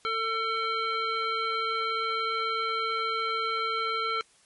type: harmonic tone with a mistuned harmonic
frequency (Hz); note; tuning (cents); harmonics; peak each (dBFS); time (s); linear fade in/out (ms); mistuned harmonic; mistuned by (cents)
448.3; A4; +32; 1 / 3 / 5 / 7 / 9; -35 / -28 / -35 / -38 / -38; 0.05-4.21; 0; 9; +18
effects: white hiss -61 dBFS RMS until 4.45 s + MP3 48 kbps